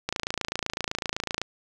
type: click train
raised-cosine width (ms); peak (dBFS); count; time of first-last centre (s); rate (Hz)
0.2; -10; 38; 0.09-1.416; 27.9
effects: none